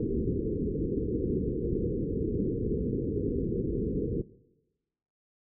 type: low-pass noise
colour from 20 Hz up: white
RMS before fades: -30 dBFS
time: 0-4.22 s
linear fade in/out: 5 ms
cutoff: 470 Hz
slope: 96 dB/octave
effects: noise-tail reverb RT60 1.0 s tail -19 dB re dry